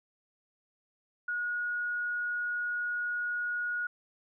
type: tone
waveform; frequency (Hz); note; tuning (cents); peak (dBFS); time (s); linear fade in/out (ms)
sine; 1448; F#6; -38; -30; 1.28-3.87; 5
effects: none